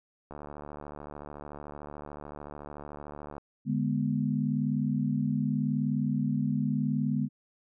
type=click train; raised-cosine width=1 ms; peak=-28 dBFS; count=227; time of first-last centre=0.31-3.381 s; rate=73.6 Hz
type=chord; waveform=sine; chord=G# diminished; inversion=second; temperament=equal; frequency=146.83 / 207.7 / 246.9 Hz; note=D3 / G#3 / B3; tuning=0 / 0 / 0 cents; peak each=-30 dBFS; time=3.65-7.29 s; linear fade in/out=50 ms
effects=none